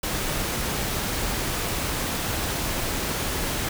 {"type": "noise", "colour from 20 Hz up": "pink", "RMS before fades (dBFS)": -27, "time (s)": [0.03, 3.69], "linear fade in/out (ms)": 5, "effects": []}